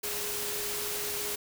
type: tone in noise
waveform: sine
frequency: 415.3 Hz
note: G#4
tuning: in tune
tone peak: -40 dBFS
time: 0.03-1.36 s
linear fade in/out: 10 ms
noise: white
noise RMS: -34 dBFS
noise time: 0.03-1.36 s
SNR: -9 dB
effects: none